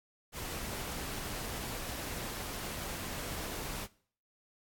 pink noise, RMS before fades -40 dBFS, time 0.32-3.88 s, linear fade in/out 50 ms, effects noise-tail reverb RT60 0.5 s tail -20 dB re dry + AAC 64 kbps

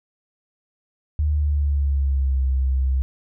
sine tone with pitch glide, 75.1 to 65.76 Hz, D2 to C2, +39 to +9 cents, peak -17 dBFS, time 1.19-3.02 s, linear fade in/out 0 ms, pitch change -230 cents, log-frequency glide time 1.29-2.42 s, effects none

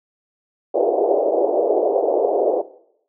pink band-pass noise, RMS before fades -18 dBFS, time 0.74-2.62 s, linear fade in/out 10 ms, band 370 to 700 Hz, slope 48 dB/octave, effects noise-tail reverb RT60 0.7 s tail -17 dB re dry

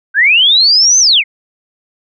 sine linear two-way sweep, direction up then down, 1498 to 6290 to 1994 Hz, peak -5 dBFS, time 0.14-1.24 s, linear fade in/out 50 ms, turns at 0.99 s, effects none

